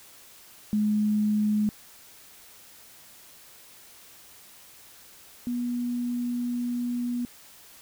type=tone pair in turn; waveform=sine; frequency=210.9 / 242.7 Hz; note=G#3 / B3; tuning=+27 / -30 cents; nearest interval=major second; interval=243 cents; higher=second; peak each=-21 / -26 dBFS; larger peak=first; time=0.73-1.69 / 5.47-7.25 s; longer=second; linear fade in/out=0 ms; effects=white hiss -51 dBFS RMS until 7.81 s